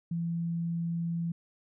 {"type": "tone", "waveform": "sine", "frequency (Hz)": 168.5, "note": "E3", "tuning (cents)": 38, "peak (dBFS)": -29, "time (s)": [0.11, 1.32], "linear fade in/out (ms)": 5, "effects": []}